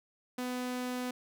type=tone; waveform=sawtooth; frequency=249.9 Hz; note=B3; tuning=21 cents sharp; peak=-30 dBFS; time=0.38-1.11 s; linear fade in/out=5 ms; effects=none